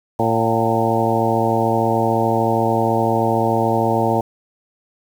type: harmonic tone with a mistuned harmonic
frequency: 113.5 Hz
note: A#2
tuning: 46 cents flat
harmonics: 1 / 2 / 3 / 4 / 5 / 6 / 7 / 8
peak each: -23 / -23 / -23 / -23 / -23 / -23 / -23 / -23 dBFS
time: 0.19-4.21 s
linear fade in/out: 5 ms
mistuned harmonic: 6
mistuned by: +60 cents
effects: 7-bit